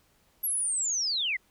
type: linear sweep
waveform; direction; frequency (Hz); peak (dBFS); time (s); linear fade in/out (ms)
sine; down; 11620 to 1899; -26; 0.43-1.37; 10
effects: pink hiss -66 dBFS RMS until 1.5 s